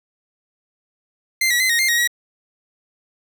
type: tone with pitch steps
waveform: sawtooth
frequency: 2084 / 1931 / 2050 / 1869 / 2106 / 1884 / 1915 Hz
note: C7 / B6 / C7 / A#6 / C7 / A#6 / A#6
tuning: -7 / -39 / -36 / +4 / +11 / +18 / +46 cents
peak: -12 dBFS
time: 1.41-2.075 s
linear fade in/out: 5 ms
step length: 95 ms
effects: none